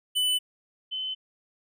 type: tone pair in turn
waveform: square / sine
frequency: 2999 / 3046 Hz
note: F#7 / F#7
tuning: +23 / +50 cents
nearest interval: unison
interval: 27 cents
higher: second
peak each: -23 / -29 dBFS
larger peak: first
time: 0.15-0.39 / 0.91-1.15 s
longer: neither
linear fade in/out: 20 ms
effects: none